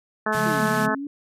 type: harmonic tone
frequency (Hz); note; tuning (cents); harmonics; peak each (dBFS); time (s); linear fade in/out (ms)
215.5; A3; -36; 1 / 2 / 3 / 4 / 5 / 6 / 7 / 8; -29 / -29 / -29 / -29 / -29 / -29 / -29 / -29; 0.26-0.95; 5
type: band-pass noise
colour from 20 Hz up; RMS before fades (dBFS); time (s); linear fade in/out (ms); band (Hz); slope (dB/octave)
pink; -37; 0.32-0.87; 20; 1600 to 14000; 96
type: chord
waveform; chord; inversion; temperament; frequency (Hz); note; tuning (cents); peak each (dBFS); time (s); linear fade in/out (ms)
triangle; Db major; none; equal with one note detuned; 138.59 / 174.61 / 210.2; Db3 / F3 / Ab3; 0 / 0 / +21; -29; 0.35-0.89; 2
type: exponential two-way sweep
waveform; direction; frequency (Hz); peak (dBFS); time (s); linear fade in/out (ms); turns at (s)
sine; down then up; 362.5 to 220 to 292; -28; 0.46-1.07; 2; 0.65
effects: none